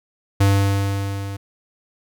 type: tone with level ramp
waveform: square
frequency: 99 Hz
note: G2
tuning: 18 cents sharp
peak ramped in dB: -12 to -28 dBFS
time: 0.4-1.37 s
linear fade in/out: 10 ms
effects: none